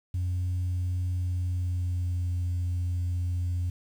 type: tone with pitch glide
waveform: sine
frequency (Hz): 90.2 to 88.55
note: F#2 to F2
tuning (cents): -44 to +24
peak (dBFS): -24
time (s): 0.14-3.7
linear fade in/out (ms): 5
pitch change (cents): -32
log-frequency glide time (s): 1.17-2.34
effects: tanh soft clip ceiling -24 dBFS + 9-bit